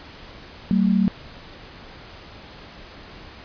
sine tone pair together, 190.65 / 226 Hz, G3 / A3, -48 / +47 cents, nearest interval minor third, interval 295 cents, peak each -17 / -20 dBFS, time 0.71-1.08 s, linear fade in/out 0 ms, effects pink hiss -42 dBFS RMS until 3.44 s + resampled to 11025 Hz

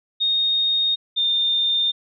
sine tone pair in turn, 3707 / 3618 Hz, A#7 / A7, -10 / +48 cents, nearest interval unison, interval 42 cents, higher first, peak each -17 dBFS, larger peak neither, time 0.2-0.96 / 1.16-1.92 s, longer neither, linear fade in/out 20 ms, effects none

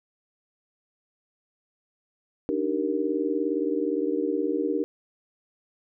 sine chord, Eb major seventh, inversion third, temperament just, 291.7 / 311.1 / 388.9 / 466.7 Hz, D4 / Eb4 / G4 / Bb4, -12 / 0 / -14 / +2 cents, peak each -29 dBFS, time 2.49-4.84 s, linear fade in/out 0 ms, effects none

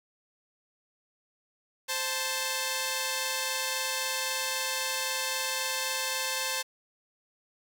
5% pulse tone pair together, 523.3 / 880.1 Hz, C5 / A5, 0 / 0 cents, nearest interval major sixth, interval 900 cents, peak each -20 dBFS, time 1.88-6.63 s, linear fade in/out 20 ms, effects none

